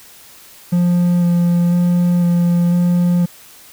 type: tone with vibrato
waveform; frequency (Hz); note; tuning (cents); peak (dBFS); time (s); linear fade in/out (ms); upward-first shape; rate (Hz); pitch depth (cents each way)
triangle; 174.61; F3; 0; -9; 0.72-3.26; 10; square; 1; 11
effects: white hiss -42 dBFS RMS until 3.72 s